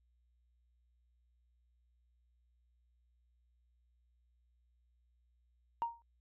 sine tone with exponential decay, 932.3 Hz, A#5, in tune, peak -28 dBFS, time 5.82-6.02 s, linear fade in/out 0 ms, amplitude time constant 43 ms, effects tanh soft clip ceiling -26 dBFS + added 60 Hz sine -70 dBFS peak until 6.2 s

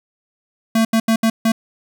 square tone bursts at uneven times, 224.5 Hz, A3, 35 cents sharp, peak -13 dBFS, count 5, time 0.75-0.85 / 0.93-1 / 1.08-1.16 / 1.23-1.3 / 1.45-1.52 s, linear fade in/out 5 ms, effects none

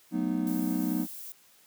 triangle chord, B dominant seventh, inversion second, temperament just, 185.21 / 222.2 / 246.9 / 308.7 Hz, F#3 / A3 / B3 / D#4, +2 / +17 / 0 / -14 cents, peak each -30 / -33 / -29 / -29 dBFS, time 0.11-1.07 s, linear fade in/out 50 ms
violet noise, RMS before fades -42 dBFS, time 0.47-1.32 s, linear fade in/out 0 ms
effects white hiss -60 dBFS RMS until 1.66 s + high-pass 100 Hz 12 dB/octave

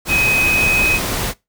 sine tone in noise, 2524 Hz, D#7, 24 cents sharp, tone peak -12 dBFS, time 0.08-1 s, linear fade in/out 50 ms, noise pink, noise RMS -21 dBFS, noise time 0.05-1.34 s, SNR +6 dB, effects noise-tail reverb RT60 0.2 s tail -21 dB re dry

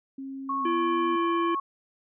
sine tone with pitch glide, 270 to 249 Hz, C#4 to B3, -45 to +14 cents, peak -34 dBFS, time 0.18-1.16 s, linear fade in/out 5 ms, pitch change -141 cents, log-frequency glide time 0.6-0.67 s
sine tone, 1100 Hz, C#6, 14 cents flat, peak -26 dBFS, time 0.49-1.6 s, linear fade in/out 5 ms
harmonic tone, 338.7 Hz, E4, 47 cents sharp, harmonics 1 / 3 / 5 / 7 / 9, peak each -25 / -42 / -40 / -41 / -43 dBFS, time 0.65-1.55 s, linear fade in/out 5 ms
effects none

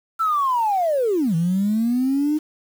sine linear two-way sweep, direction down then up, 1351 to 160 to 309.6 Hz, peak -16 dBFS, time 0.19-2.39 s, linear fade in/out 20 ms, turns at 1.35 s, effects tanh soft clip ceiling -13 dBFS + 7-bit

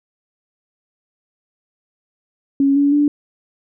sine tone with pitch steps, 276.7 / 284.2 / 291.8 Hz, C#4 / C#4 / D4, -3 / +43 / -11 cents, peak -11 dBFS, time 2.6-3.08 s, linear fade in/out 2 ms, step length 160 ms, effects none

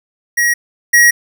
square tone pair in turn, 1900 / 1900 Hz, A#6 / A#6, +33 / +33 cents, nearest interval unison, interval 0 cents, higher neither, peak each -11 / -6 dBFS, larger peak second, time 0.37-0.54 / 0.93-1.11 s, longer second, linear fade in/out 10 ms, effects none

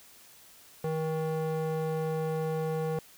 square tone with band-pass filter, 158.6 Hz, D#3, 33 cents sharp, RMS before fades -31 dBFS, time 0.84-2.99 s, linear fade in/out 2 ms, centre 470 Hz, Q 1.2, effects white hiss -55 dBFS RMS until 3.17 s

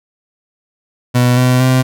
30% pulse tone with pitch steps, 123.47 / 126.21 / 129.01 Hz, B2 / B2 / C3, 0 / +38 / -24 cents, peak -6 dBFS, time 1.14-1.83 s, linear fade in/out 20 ms, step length 230 ms, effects none

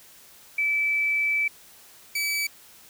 sine / sawtooth tone pair in turn, 2312 / 2297 Hz, D7 / D7, -28 / -39 cents, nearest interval unison, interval 11 cents, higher first, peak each -21 dBFS, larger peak neither, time 0.58-1.48 / 2.15-2.47 s, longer first, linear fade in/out 5 ms, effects white hiss -51 dBFS RMS until 2.89 s

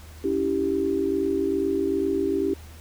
sine chord, C# diminished, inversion none, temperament equal with one note detuned, 282 / 329.6 / 392 Hz, C#4 / E4 / G4, +30 / 0 / 0 cents, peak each -27 / -27 / -24 dBFS, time 0.24-2.54 s, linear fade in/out 5 ms, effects added 78 Hz sine -42 dBFS peak until 2.8 s + pink hiss -49 dBFS RMS until 2.8 s

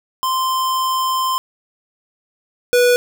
square tone pair in turn, 1041 / 489.6 Hz, C6 / B4, -9 / -15 cents, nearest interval octave + minor second, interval 1306 cents, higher first, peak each -17 / -11 dBFS, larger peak second, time 0.23-1.38 / 2.73-2.96 s, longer first, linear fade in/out 0 ms, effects none

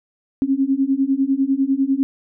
sine beating tone pair, 265.4 / 275.4 Hz, C4 / C#4, +25 / -11 cents, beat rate 10 Hz, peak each -19 / -18 dBFS, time 0.42-2.03 s, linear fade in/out 0 ms, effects none

